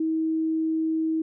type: tone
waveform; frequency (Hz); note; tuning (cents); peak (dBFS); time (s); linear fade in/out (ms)
sine; 319.8; D#4; +48; -22; 0-1.22; 5
effects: none